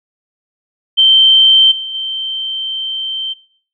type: tone with level steps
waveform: sine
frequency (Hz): 3119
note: G7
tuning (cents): -9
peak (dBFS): -5 / -22 / -18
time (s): 0.97-3.34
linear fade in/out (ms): 20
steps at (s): 1.71 / 1.94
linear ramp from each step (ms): 10
effects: noise-tail reverb RT60 0.6 s tail -24 dB re dry